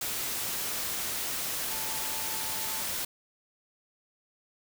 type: tone in noise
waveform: sine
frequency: 880 Hz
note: A5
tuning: in tune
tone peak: -43 dBFS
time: 1.7-2.82 s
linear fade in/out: 5 ms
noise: white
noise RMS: -33 dBFS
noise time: 0.01-3.05 s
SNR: -13 dB
effects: none